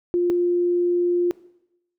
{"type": "tone pair in turn", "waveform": "sine", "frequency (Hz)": [351.3, 351.3], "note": ["F4", "F4"], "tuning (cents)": [10, 10], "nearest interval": "unison", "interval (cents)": 0, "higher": "neither", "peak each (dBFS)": -17, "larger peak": "neither", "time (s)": [[0.14, 0.3], [0.3, 1.31]], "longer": "second", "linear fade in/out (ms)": 0, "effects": ["noise-tail reverb RT60 0.8 s tail -19 dB re dry"]}